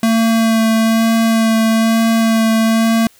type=tone with vibrato; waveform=square; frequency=224.8 Hz; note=A3; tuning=37 cents sharp; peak=-11 dBFS; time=0.03-3.07 s; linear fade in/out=2 ms; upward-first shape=sine; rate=1.1 Hz; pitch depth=13 cents each way; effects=white hiss -49 dBFS RMS until 3.19 s